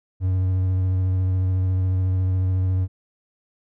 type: tone with vibrato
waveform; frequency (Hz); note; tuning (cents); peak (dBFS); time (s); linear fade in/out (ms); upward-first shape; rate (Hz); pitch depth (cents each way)
triangle; 93; F#2; +9; -16; 0.2-2.88; 50; square; 14; 12
effects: none